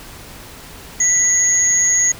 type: tone pair together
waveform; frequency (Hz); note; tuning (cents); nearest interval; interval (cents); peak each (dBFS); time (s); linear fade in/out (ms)
sine; 1975.5 / 6655; B6 / G#8; 0 / +3; octave + major sixth; 2103; -22 / -12; 1-2.12; 5
effects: pink hiss -37 dBFS RMS until 2.19 s